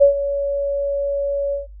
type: tone with ADSR envelope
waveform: sine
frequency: 563 Hz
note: C#5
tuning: 27 cents sharp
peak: -5 dBFS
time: 0-1.67 s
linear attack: 22 ms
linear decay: 110 ms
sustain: -13 dB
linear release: 140 ms
effects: noise-tail reverb RT60 0.2 s tail -17 dB re dry + added 50 Hz sine -36 dBFS peak until 1.8 s